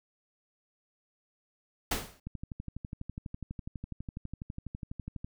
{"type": "noise with exponential decay", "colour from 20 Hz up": "pink", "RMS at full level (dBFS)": -27, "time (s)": [1.91, 2.2], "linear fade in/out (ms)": 5, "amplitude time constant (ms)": 63}
{"type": "click train", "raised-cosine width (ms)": 5, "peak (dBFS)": -26, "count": 37, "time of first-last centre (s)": [2.27, 5.245], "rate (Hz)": 12.1}
{"effects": []}